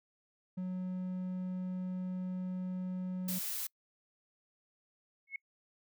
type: tone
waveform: triangle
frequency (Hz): 183.7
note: F#3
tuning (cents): -12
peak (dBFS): -33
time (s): 0.57-3.39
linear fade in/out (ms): 10
type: noise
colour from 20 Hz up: blue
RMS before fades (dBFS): -38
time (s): 3.28-3.67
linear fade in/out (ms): 5
type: tone with exponential growth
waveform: sine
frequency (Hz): 2186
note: C#7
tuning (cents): -25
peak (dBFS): -33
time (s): 5.27-5.36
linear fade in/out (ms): 5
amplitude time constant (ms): 18
effects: noise-tail reverb RT60 0.1 s tail -26 dB re dry